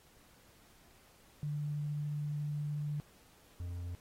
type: tone pair in turn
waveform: sine / triangle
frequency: 147.7 / 87.53 Hz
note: D3 / F2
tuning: +10 / +4 cents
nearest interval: major sixth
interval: 906 cents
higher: first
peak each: -34 / -36 dBFS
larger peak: first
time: 1.43-3 / 3.6-3.95 s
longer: first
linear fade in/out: 0 ms
effects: pink hiss -64 dBFS RMS until 4 s + AAC 48 kbps